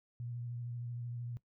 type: tone with vibrato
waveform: sine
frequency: 120 Hz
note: B2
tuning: 49 cents flat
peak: -39 dBFS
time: 0.2-1.37 s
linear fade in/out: 0 ms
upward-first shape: triangle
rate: 13 Hz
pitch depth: 31 cents each way
effects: noise-tail reverb RT60 0.1 s tail -18 dB re dry